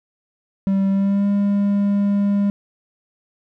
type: tone with pitch glide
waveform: triangle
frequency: 194.6 to 201.6 Hz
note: G3 to G3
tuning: -12 to +49 cents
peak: -13 dBFS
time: 0.67-2.5 s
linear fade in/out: 0 ms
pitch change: +61 cents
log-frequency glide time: 0.9-1.27 s
effects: none